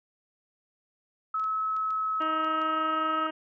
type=tone with pitch glide; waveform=sine; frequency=1292 to 1282.3 Hz; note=E6 to E6; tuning=-35 to -48 cents; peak=-26 dBFS; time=1.34-3.27 s; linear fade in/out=5 ms; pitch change=-13 cents; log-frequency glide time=1.67-2.93 s
type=clicks; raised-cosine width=0.2 ms; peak=-34 dBFS; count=7; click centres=1.397 / 1.441 / 1.766 / 1.906 / 2.221 / 2.446 / 2.617 s
type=harmonic tone; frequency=314.5 Hz; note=D#4; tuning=19 cents sharp; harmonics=1 / 2 / 3 / 4 / 5 / 6 / 7 / 8 / 9 / 10; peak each=-35 / -36 / -40 / -39 / -41 / -45 / -52 / -53 / -43 / -52 dBFS; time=2.2-3.31 s; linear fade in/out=10 ms
effects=none

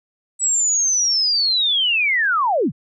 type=linear sweep; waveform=sine; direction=down; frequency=7902 to 96 Hz; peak=-15 dBFS; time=0.39-2.72 s; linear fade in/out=50 ms; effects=none

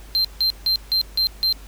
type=tone bursts; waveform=triangle; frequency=4143 Hz; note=C8; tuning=18 cents flat; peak=-15 dBFS; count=6; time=0.15-1.526 s; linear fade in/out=0 ms; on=96 ms; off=160 ms; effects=added 50 Hz sine -39 dBFS peak until 1.67 s + pink hiss -47 dBFS RMS until 1.67 s

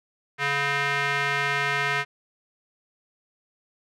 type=tone with band-pass filter; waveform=square; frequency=141.4 Hz; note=C#3; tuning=35 cents sharp; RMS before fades=-25 dBFS; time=0.38-2.05 s; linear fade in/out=50 ms; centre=1900 Hz; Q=2.1; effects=none

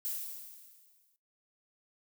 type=noise with exponential decay; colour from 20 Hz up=violet; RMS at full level=-34 dBFS; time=0.05-1.16 s; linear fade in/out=0 ms; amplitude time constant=240 ms; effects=noise-tail reverb RT60 0.2 s tail -17 dB re dry

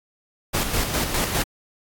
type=noise with tremolo; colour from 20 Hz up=pink; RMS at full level=-22 dBFS; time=0.53-1.44 s; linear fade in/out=20 ms; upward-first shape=square; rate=4.9 Hz; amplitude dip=45%; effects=AAC 64 kbps

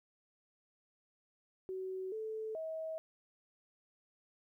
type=tone with pitch steps; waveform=sine; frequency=376.2 / 437.9 / 640 Hz; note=F#4 / A4 / D#5; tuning=+29 / -8 / +49 cents; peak=-38 dBFS; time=1.69-2.98 s; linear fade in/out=0 ms; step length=430 ms; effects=13-bit

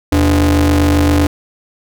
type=ring-modulated tone; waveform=45% pulse; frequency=105.4 Hz; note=G#2; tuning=26 cents sharp; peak=-6 dBFS; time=0.12-1.27 s; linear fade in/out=5 ms; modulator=187 Hz; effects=none

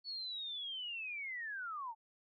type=linear sweep; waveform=sine; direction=down; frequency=4451 to 860 Hz; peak=-40 dBFS; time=0.04-1.95 s; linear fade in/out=50 ms; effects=none

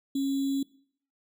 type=tone with sample-and-hold; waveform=sine; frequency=274.1 Hz; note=C#4; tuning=19 cents flat; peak=-25 dBFS; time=0.15-0.63 s; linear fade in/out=5 ms; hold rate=3675 Hz; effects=noise-tail reverb RT60 0.6 s tail -22 dB re dry

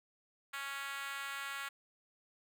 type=tone with high-pass filter; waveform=5% pulse; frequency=277.2 Hz; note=C#4; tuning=in tune; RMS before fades=-42 dBFS; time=0.53-1.69 s; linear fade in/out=10 ms; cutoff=1300 Hz; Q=2; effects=none

